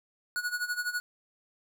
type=tone with tremolo; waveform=square; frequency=1460 Hz; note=F#6; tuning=24 cents flat; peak=-28 dBFS; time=0.36-1 s; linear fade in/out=0 ms; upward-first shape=sine; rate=12 Hz; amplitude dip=80%; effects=11-bit